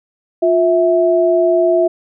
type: tone pair together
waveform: sine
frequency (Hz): 354.1 / 655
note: F4 / E5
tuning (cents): +24 / -11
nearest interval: major seventh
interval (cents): 1065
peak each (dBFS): -13 / -12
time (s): 0.42-1.88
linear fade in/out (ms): 10
effects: none